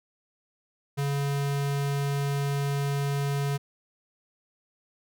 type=tone; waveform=square; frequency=141 Hz; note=C#3; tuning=30 cents sharp; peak=-26 dBFS; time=0.97-3.58 s; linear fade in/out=20 ms; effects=none